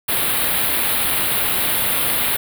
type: band-stop noise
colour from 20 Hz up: white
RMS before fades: -19 dBFS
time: 0.08-2.37 s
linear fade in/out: 10 ms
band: 4100 to 9400 Hz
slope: 48 dB/octave
effects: none